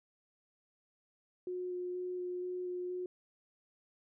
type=tone with vibrato; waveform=sine; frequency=360.9 Hz; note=F#4; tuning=43 cents flat; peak=-36 dBFS; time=1.47-3.06 s; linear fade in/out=2 ms; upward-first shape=square; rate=2.1 Hz; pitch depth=8 cents each way; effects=none